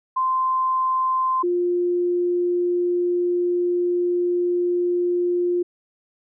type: tone pair in turn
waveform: sine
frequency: 1039 / 352.8 Hz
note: C6 / F4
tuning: -12 / +18 cents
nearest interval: octave + perfect fifth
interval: 1870 cents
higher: first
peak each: -18 dBFS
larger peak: neither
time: 0.16-1.43 / 1.43-5.63 s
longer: second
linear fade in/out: 10 ms
effects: none